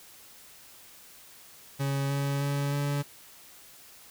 40% pulse tone with pitch steps, 138.59 / 140.12 / 141.67 / 143.23 Hz, C#3 / C#3 / C#3 / D3, 0 / +19 / +38 / -43 cents, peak -26 dBFS, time 1.79-3.03 s, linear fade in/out 20 ms, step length 310 ms, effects white hiss -52 dBFS RMS until 4.1 s

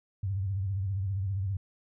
sine tone with vibrato, 97 Hz, G2, 18 cents flat, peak -28 dBFS, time 0.23-1.57 s, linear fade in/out 5 ms, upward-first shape sine, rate 15 Hz, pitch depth 99 cents each way, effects none

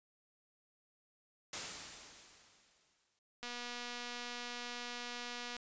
white noise with exponential decay, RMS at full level -39 dBFS, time 1.53-3.19 s, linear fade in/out 2 ms, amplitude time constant 360 ms
click train, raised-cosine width 0.2 ms, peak -27 dBFS, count 518, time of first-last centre 3.43-5.566 s, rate 242 Hz
effects resampled to 16000 Hz

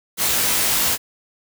white noise with comb filter, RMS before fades -19 dBFS, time 0.17-0.98 s, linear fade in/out 50 ms, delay 19 ms, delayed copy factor -0.65, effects none

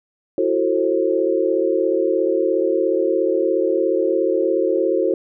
sine chord, F# half-diminished seventh, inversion third, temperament just, 333 / 370 / 444 / 532.8 Hz, E4 / F#4 / A4 / C5, +18 / 0 / +16 / +31 cents, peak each -22 / -20 / -22 / -21 dBFS, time 0.38-5.14 s, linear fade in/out 2 ms, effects none

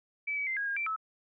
sine tone with pitch steps, 2302 / 2277 / 2081 / 1640 / 1621 / 2344 / 1300 Hz, D7 / C#7 / C7 / G#6 / G#6 / D7 / E6, -35 / +46 / -10 / -22 / -42 / -4 / -24 cents, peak -30 dBFS, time 0.27-0.963 s, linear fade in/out 10 ms, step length 99 ms, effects none

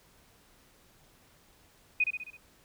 sine tone with echo, 2489 Hz, D#7, in tune, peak -22 dBFS, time 2-2.04 s, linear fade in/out 5 ms, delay 66 ms, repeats 5, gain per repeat -5 dB, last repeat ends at 2.37 s, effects pink hiss -62 dBFS RMS until 2.64 s

